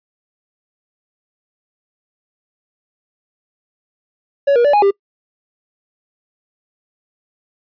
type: tone with pitch steps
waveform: triangle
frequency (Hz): 562 / 477.2 / 579 / 828 / 397.5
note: C#5 / A#4 / D5 / G#5 / G4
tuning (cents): +24 / +41 / -25 / -5 / +24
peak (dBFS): -7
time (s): 4.47-4.91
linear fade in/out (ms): 10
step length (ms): 88
effects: noise-tail reverb RT60 0.1 s tail -25 dB re dry + resampled to 11025 Hz